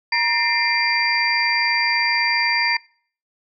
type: tone cluster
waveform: sine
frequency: 947 / 1815 / 2092 / 2376 / 4724 Hz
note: A#5 / A#6 / C7 / D7 / D8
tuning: +27 / -47 / -1 / +20 / +9 cents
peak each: -23 dBFS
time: 0.12-2.77 s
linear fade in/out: 5 ms
effects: noise-tail reverb RT60 0.5 s tail -24 dB re dry